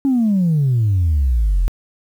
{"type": "exponential sweep", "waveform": "sine", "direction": "down", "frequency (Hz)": [280, 40.13], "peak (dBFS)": -11, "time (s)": [0.05, 1.68], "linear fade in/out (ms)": 0, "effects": ["tanh soft clip ceiling -10 dBFS", "8-bit"]}